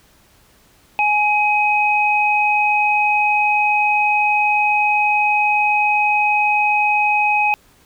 sine tone pair together, 836 / 2527 Hz, G#5 / D#7, +11 / +26 cents, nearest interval octave + perfect fifth, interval 1915 cents, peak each -16 dBFS, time 0.99-7.54 s, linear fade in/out 0 ms, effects pink hiss -53 dBFS RMS until 7.85 s

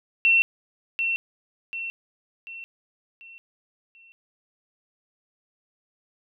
sine tone with echo, 2708 Hz, E7, 46 cents sharp, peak -15 dBFS, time 0.25-0.42 s, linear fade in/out 0 ms, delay 740 ms, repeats 5, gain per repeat -7 dB, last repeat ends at 4.12 s, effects none

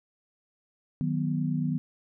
sine chord, B major, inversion first, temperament equal, 155.56 / 185 / 246.9 Hz, D#3 / F#3 / B3, 0 / 0 / 0 cents, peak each -28 / -32 / -30 dBFS, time 1.01-1.78 s, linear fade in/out 0 ms, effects none

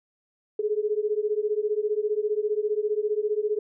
sine beating tone pair, 415.3 / 430.3 Hz, G#4 / A4, 0 / -39 cents, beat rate 15 Hz, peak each -26 dBFS, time 0.59-3.59 s, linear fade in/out 5 ms, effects none

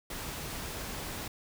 pink noise, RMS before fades -39 dBFS, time 0.1-1.28 s, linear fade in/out 5 ms, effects none

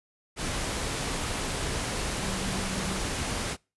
sine tone in noise, 191.2 Hz, G3, 43 cents flat, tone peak -35 dBFS, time 2.19-3.01 s, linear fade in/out 50 ms, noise pink, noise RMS -31 dBFS, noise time 0.36-3.57 s, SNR -7 dB, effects noise-tail reverb RT60 0.3 s tail -26 dB re dry + resampled to 24000 Hz

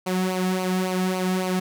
sawtooth tone with flanger, 185 Hz, F#3, in tune, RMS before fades -24 dBFS, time 0.06-1.6 s, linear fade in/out 10 ms, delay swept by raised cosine 0.56 to 2.06 ms, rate 3.6 Hz, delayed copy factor -0.65, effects none

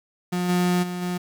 35% pulse tone with level steps, 178.6 Hz, F3, 39 cents sharp, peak -21 / -17 / -26 / -23 dBFS, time 0.32-1.18 s, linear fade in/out 10 ms, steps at 0.48 / 0.82 / 1.01 s, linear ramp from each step 20 ms, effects 9-bit

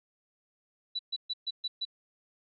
sine tone bursts, 3951 Hz, B7, in tune, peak -30 dBFS, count 6, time 0.95-1.852 s, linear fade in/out 10 ms, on 42 ms, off 130 ms, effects none

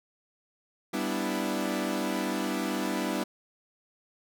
sawtooth chord, E minor seventh, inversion first, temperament equal, 196 / 246.9 / 293.7 / 329.6 Hz, G3 / B3 / D4 / E4, 0 / 0 / 0 / 0 cents, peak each -30 dBFS, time 0.93-3.24 s, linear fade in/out 10 ms, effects none

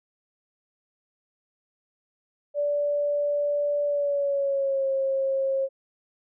sine tone with pitch glide, 581 to 539 Hz, D5 to C#5, -19 to -49 cents, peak -22 dBFS, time 2.54-5.69 s, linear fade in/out 50 ms, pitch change -130 cents, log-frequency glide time 3.85-4.87 s, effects none

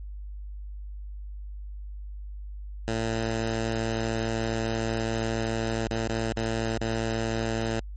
10% pulse tone with dropouts, 112.8 Hz, A2, 44 cents sharp, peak -18 dBFS, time 2.88-7.8 s, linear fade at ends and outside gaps 0 ms, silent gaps 5.873-5.909 / 6.074-6.091 / 6.324-6.365 / 6.779-6.811 s, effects added 50 Hz sine -35 dBFS peak until 7.96 s + MP3 32 kbps

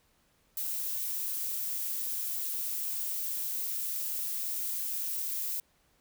violet noise, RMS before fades -34 dBFS, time 0.57-5.6 s, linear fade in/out 2 ms, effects pink hiss -69 dBFS RMS until 6 s

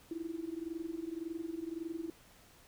sine tone with amplitude modulation, 329.6 Hz, E4, in tune, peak -34 dBFS, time 0.11-2.1 s, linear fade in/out 2 ms, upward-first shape sine, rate 21.8 Hz, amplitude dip 85%, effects pink hiss -61 dBFS RMS until 2.67 s

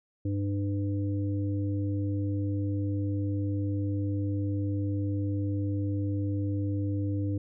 harmonic tone, 100 Hz, G2, 35 cents sharp, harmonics 1 / 3 / 5, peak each -28 / -32 / -42 dBFS, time 0.25-7.38 s, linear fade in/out 5 ms, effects none

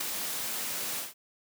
white noise with ADSR envelope, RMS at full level -29 dBFS, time 0-1.14 s, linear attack 10 ms, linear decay 4 ms, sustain -5 dB, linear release 160 ms, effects high-pass 150 Hz 12 dB/octave

